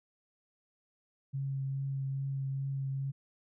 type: tone with vibrato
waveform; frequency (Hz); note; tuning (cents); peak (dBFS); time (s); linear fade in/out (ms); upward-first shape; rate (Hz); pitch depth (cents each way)
sine; 136.2; C#3; -30; -32; 1.33-3.12; 20; triangle; 2.4; 15
effects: none